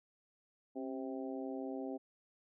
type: harmonic tone with a mistuned harmonic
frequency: 130.81 Hz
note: C3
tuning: in tune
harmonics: 2 / 3 / 4 / 5 / 6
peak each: -41 / -45 / -47 / -49 / -51 dBFS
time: 0.75-1.98 s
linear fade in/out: 20 ms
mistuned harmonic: 2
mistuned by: +46 cents
effects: none